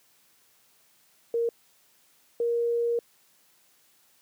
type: tone pair in turn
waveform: sine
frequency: 466.2 / 470.5 Hz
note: A#4 / A#4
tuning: 0 / +16 cents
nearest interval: unison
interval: 16 cents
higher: second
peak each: -23 dBFS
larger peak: neither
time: 1.34-1.49 / 2.4-2.99 s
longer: second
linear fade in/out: 2 ms
effects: white hiss -63 dBFS RMS until 4.21 s + high-pass 100 Hz 12 dB/octave